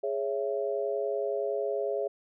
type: chord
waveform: sine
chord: C# minor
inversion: second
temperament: just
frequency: 415.8 / 554.4 / 665.2 Hz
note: G#4 / C#5 / E5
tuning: +2 / 0 / +16 cents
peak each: -31 / -32 / -34 dBFS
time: 0.03-2.08 s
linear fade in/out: 10 ms
effects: none